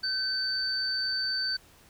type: tone pair together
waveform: sine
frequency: 1534 / 4564 Hz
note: G6 / C#8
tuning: -38 / +50 cents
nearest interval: octave + perfect fifth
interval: 1888 cents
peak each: -33 / -28 dBFS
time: 0.03-1.57 s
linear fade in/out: 10 ms
effects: pink hiss -57 dBFS RMS until 1.89 s